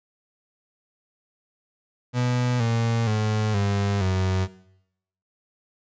35% pulse tone with pitch steps, 123.6 / 115.32 / 107.6 / 100.39 / 93.67 Hz, B2 / A#2 / A2 / G2 / F#2, +2 / -18 / -38 / +42 / +22 cents, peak -19 dBFS, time 2.13-4.48 s, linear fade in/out 50 ms, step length 470 ms, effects noise-tail reverb RT60 0.8 s tail -19 dB re dry + resampled to 16000 Hz

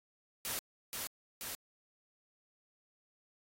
white noise with echo, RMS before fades -38 dBFS, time 0.45-0.59 s, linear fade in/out 0 ms, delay 480 ms, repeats 2, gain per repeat -2 dB, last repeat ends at 1.55 s, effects AAC 48 kbps

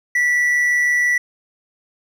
triangle tone with amplitude modulation, 1957 Hz, B6, 16 cents flat, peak -11 dBFS, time 0.15-1.18 s, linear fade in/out 5 ms, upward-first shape sine, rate 146 Hz, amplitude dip 30%, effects none

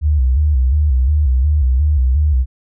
sine tone with vibrato, 69.3 Hz, C#2, in tune, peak -10 dBFS, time 0.01-2.46 s, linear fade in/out 50 ms, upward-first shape square, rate 2.8 Hz, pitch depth 140 cents each way, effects none

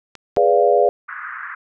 clicks, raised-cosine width 0.2 ms, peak -19 dBFS, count 2, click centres 0.153 / 0.364 s
sine chord, G# diminished seventh, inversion none, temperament equal with one note detuned, 415.3 / 493.9 / 581.6 / 698.5 Hz, G#4 / B4 / D5 / F5, 0 / 0 / -17 / 0 cents, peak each -17 dBFS, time 0.37-0.89 s, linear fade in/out 0 ms
pink band-pass noise, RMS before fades -31 dBFS, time 1.08-1.55 s, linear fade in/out 10 ms, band 1200 to 1800 Hz, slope 48 dB/octave
effects none

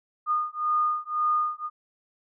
sine beating tone pair, 1223 / 1224.9 Hz, D#6 / D#6, -30 / -27 cents, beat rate 1.9 Hz, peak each -26 / -26 dBFS, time 0.26-1.7 s, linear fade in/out 50 ms, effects none

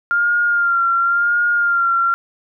sine tone with vibrato, 1396.9 Hz, F6, in tune, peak -13 dBFS, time 0.11-2.14 s, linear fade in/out 0 ms, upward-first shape sine, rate 0.94 Hz, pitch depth 35 cents each way, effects none

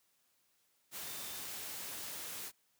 sine tone in noise, 3601 Hz, A7, 39 cents sharp, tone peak -54 dBFS, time 1.02-1.42 s, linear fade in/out 50 ms, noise white, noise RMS -44 dBFS, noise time 0.91-2.52 s, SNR -13 dB, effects white hiss -75 dBFS RMS until 2.79 s + high-pass 80 Hz 12 dB/octave

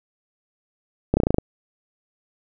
slowing click train, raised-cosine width 2 ms, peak -4 dBFS, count 8, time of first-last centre 1.14-1.384 s, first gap 30 ms, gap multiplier 1.05, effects none

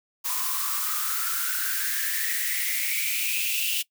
blue noise with high-pass filter sweep, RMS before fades -27 dBFS, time 0.24-3.83 s, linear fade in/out 20 ms, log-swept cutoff 1000 to 2900 Hz, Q 9.1, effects noise-tail reverb RT60 0.1 s tail -21 dB re dry

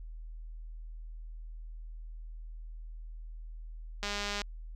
click train, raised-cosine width 0.2 ms, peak -18 dBFS, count 80, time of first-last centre 4.03-4.417 s, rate 204 Hz, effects added 40 Hz sine -41 dBFS peak until 4.75 s

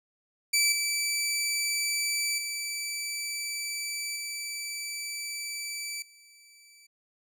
15% pulse tone with level steps, 2317 Hz, D7, 24 cents flat, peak -15 / -20 / -25 / -27 / -47 dBFS, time 0.53-6.87 s, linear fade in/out 10 ms, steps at 0.72 / 2.38 / 4.16 / 6.02 s, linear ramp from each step 2 ms, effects none

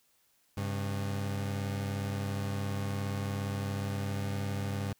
30% pulse tone pair together, 99.38 / 136.6 Hz, G2 / C#3, +24 / -25 cents, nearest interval tritone, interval 551 cents, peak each -30 / -37 dBFS, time 0.57-4.93 s, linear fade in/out 5 ms, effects white hiss -70 dBFS RMS until 4.99 s

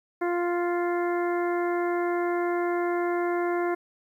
harmonic tone, 349.2 Hz, F4, in tune, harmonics 1 / 2 / 3 / 4 / 5 / 6, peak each -25 / -31 / -35 / -37 / -39 / -41 dBFS, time 0.21-3.75 s, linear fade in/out 10 ms, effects 10-bit

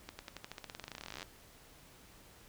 accelerating click train, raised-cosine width 0.2 ms, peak -26 dBFS, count 30, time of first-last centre 0.09-1.229 s, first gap 100 ms, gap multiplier 0.92, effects pink hiss -59 dBFS RMS until 2.48 s

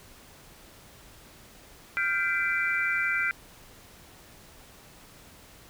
sine chord, G dominant seventh, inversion third, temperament equal with one note detuned, 1396.9 / 1568 / 2019 / 2349 Hz, F6 / G6 / B6 / D7, 0 / 0 / +38 / 0 cents, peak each -30 dBFS, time 1.97-3.31 s, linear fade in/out 0 ms, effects pink hiss -52 dBFS RMS until 5.69 s

